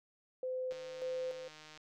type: tone with tremolo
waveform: sine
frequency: 512 Hz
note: C5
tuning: 38 cents flat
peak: -35 dBFS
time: 0.43-1.48 s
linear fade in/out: 2 ms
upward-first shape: square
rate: 1.7 Hz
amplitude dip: 60%
type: click train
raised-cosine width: 0.2 ms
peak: -36 dBFS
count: 165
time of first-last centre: 0.71-1.775 s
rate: 154 Hz
effects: none